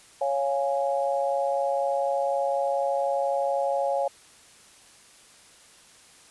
sine chord, Db major, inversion none, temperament equal, 554.4 / 698.5 / 830.6 Hz, Db5 / F5 / Ab5, 0 / 0 / 0 cents, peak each -25 / -29 / -29 dBFS, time 0.21-4.08 s, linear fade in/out 5 ms, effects white hiss -53 dBFS RMS until 6.3 s + resampled to 24000 Hz

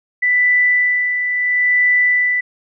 sine tone with tremolo, 1983 Hz, B6, 7 cents sharp, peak -10 dBFS, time 0.22-2.41 s, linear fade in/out 10 ms, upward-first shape sine, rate 0.74 Hz, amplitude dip 50%, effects none

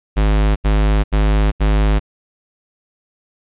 square tone bursts, 51.9 Hz, G#1, in tune, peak -12 dBFS, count 4, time 0.16-1.997 s, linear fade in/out 20 ms, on 400 ms, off 79 ms, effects resampled to 8000 Hz + 9-bit

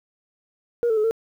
sine tone with pitch steps, 474 / 442.9 / 426.5 / 451.3 Hz, A#4 / A4 / G#4 / A4, +29 / +11 / +46 / +44 cents, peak -16 dBFS, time 0.83-1.11 s, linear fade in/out 0 ms, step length 70 ms, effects tanh soft clip ceiling -15 dBFS + 9-bit

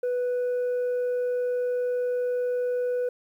sine tone, 493.9 Hz, B4, in tune, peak -21 dBFS, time 0.03-3.09 s, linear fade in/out 5 ms, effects tanh soft clip ceiling -23 dBFS + 10-bit

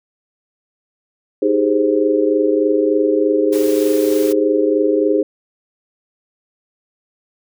sine chord, Ab major seventh, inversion second, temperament equal, 311.1 / 392 / 415.3 / 523.3 Hz, Eb4 / G4 / Ab4 / C5, 0 / 0 / 0 / 0 cents, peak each -17 / -20 / -16 / -19 dBFS, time 1.42-5.23 s, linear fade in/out 5 ms
white noise, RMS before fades -31 dBFS, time 3.52-4.33 s, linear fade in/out 10 ms
effects none

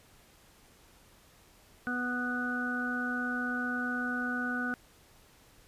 harmonic tone, 246.9 Hz, B3, in tune, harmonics 1 / 2 / 3 / 5 / 6, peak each -34 / -45 / -43 / -42 / -33 dBFS, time 1.87-4.74 s, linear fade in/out 0 ms, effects pink hiss -60 dBFS RMS until 5.67 s + resampled to 32000 Hz

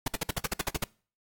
pink noise bursts, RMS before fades -28 dBFS, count 11, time 0.06-0.841 s, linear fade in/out 5 ms, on 21 ms, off 55 ms, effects noise-tail reverb RT60 0.4 s tail -24 dB re dry + AAC 64 kbps

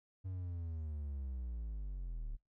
triangle linear sweep, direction down, 95.1 to 34.93 Hz, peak -37 dBFS, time 0.24-2.37 s, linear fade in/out 20 ms, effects noise-tail reverb RT60 0.2 s tail -26 dB re dry

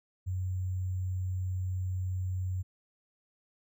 sine tone with sample-and-hold, 92.3 Hz, F#2, 4 cents flat, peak -30 dBFS, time 0.26-2.63 s, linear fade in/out 20 ms, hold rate 7350 Hz, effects none

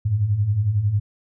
sine beating tone pair, 95.5 / 106.5 Hz, G2 / G#2, -45 / +44 cents, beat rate 11 Hz, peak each -25 / -18 dBFS, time 0.05-1 s, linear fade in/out 10 ms, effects none

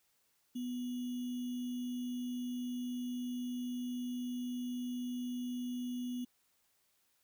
sine tone with sample-and-hold, 246.9 Hz, B3, in tune, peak -36 dBFS, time 0.55-6.25 s, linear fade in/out 10 ms, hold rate 3150 Hz, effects white hiss -75 dBFS RMS until 7.23 s

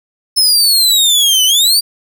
sawtooth exponential two-way sweep, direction down then up, 5274 to 2960 to 4774 Hz, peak -5 dBFS, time 0.36-1.81 s, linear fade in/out 20 ms, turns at 1.45 s, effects none

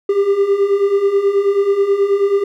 triangle beating tone pair, 392 / 401.3 Hz, G4 / G4, 0 / +41 cents, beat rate 9.3 Hz, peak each -16 / -11 dBFS, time 0.09-2.44 s, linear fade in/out 5 ms, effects none

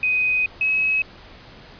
sine tone pair in turn, 2505 / 2561 Hz, D#7 / D#7, +11 / +49 cents, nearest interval unison, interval 38 cents, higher second, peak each -17 dBFS, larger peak neither, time 0.03-0.46 / 0.61-1.02 s, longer first, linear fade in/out 2 ms, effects pink hiss -44 dBFS RMS until 1.79 s + resampled to 11025 Hz

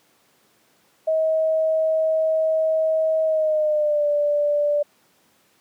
sine tone with pitch glide, 636 to 586.6 Hz, D#5 to D5, +38 to -2 cents, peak -17 dBFS, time 1.07-4.83 s, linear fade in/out 10 ms, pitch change -140 cents, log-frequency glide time 3.24-4.07 s, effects pink hiss -60 dBFS RMS until 5.6 s + high-pass 200 Hz 12 dB/octave

